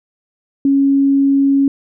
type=tone; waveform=sine; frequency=276.1 Hz; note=C#4; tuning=7 cents flat; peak=-9 dBFS; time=0.65-1.68 s; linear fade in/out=2 ms; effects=none